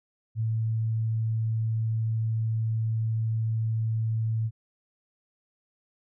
sine tone, 111.7 Hz, A2, 27 cents sharp, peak -24 dBFS, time 0.35-4.51 s, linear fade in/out 50 ms, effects none

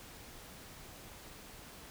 silence, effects pink hiss -52 dBFS RMS until 1.9 s

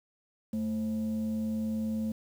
sine tone with frequency modulation, 220 Hz, A3, in tune, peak -28 dBFS, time 0.53-2.12 s, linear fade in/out 5 ms, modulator 310 Hz, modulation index 0.34, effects tanh soft clip ceiling -24 dBFS + 9-bit

